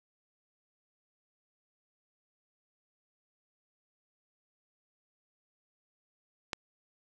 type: click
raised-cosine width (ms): 0.2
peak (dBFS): -15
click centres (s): 6.532
effects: none